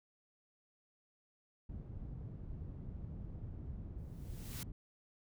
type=low-pass noise; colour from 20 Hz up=white; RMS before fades=-46 dBFS; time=1.69-4.72 s; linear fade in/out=5 ms; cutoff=110 Hz; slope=12 dB/octave
type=noise with exponential growth; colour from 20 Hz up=white; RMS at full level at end=-45 dBFS; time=3.98-4.63 s; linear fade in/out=1 ms; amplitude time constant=140 ms
effects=none